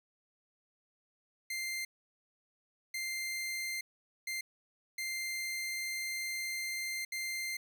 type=tone bursts at uneven times; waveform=sawtooth; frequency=2093 Hz; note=C7; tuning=in tune; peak=-32 dBFS; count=5; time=1.5-1.85 / 2.94-3.81 / 4.27-4.41 / 4.98-7.05 / 7.12-7.57 s; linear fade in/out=5 ms; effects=none